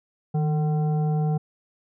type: tone with frequency modulation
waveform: sine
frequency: 155.56 Hz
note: D#3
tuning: in tune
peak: -20 dBFS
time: 0.34-1.38 s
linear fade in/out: 10 ms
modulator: 603 Hz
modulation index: 0.43
effects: none